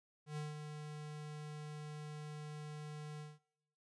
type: tone with ADSR envelope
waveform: square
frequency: 150.6 Hz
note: D3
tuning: 44 cents sharp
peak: -40 dBFS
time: 0.26-3.39 s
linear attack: 110 ms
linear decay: 170 ms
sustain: -6 dB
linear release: 190 ms
effects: noise-tail reverb RT60 0.8 s tail -23 dB re dry + resampled to 22050 Hz